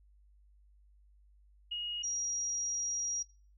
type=tone pair in turn; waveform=sine; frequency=2879 / 5712 Hz; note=F#7 / F8; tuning=-48 / +38 cents; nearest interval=octave; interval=1186 cents; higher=second; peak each=-34 / -33 dBFS; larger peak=second; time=1.71-2.03 / 2.03-3.23 s; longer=second; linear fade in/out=10 ms; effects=noise-tail reverb RT60 0.4 s tail -19 dB re dry + added 50 Hz sine -60 dBFS peak until 3.57 s